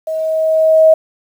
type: tone with level ramp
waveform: sine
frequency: 636 Hz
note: D#5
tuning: 38 cents sharp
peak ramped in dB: -17 to -3 dBFS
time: 0.07-0.94 s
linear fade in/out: 5 ms
effects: 7-bit